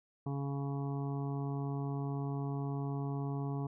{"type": "harmonic tone", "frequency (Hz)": 139.7, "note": "C#3", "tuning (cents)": 14, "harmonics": [1, 2, 3, 5, 6, 7, 8], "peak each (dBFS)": [-35, -41, -45, -49, -51, -52, -53], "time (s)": [0.26, 3.67], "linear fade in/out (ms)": 5, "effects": []}